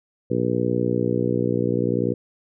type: harmonic tone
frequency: 60.4 Hz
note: B1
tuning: 38 cents flat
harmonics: 2 / 3 / 4 / 5 / 6 / 7 / 8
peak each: -27 / -27 / -27 / -27 / -27 / -27 / -27 dBFS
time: 0.3-2.14 s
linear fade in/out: 10 ms
effects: none